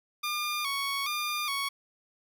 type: tone with vibrato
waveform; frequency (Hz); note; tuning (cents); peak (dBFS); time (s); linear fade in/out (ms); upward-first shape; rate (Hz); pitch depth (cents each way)
15% pulse; 1157; D6; -26; -23; 0.23-1.69; 10; square; 1.2; 69
effects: none